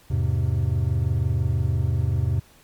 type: chord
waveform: triangle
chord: E augmented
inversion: none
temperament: just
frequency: 82.41 / 103.01 / 128.76 Hz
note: E2 / G#2 / B#2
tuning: 0 / -14 / -27 cents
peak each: -22 dBFS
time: 0.1-2.4 s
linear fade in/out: 10 ms
effects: pink hiss -54 dBFS RMS until 2.63 s + MP3 96 kbps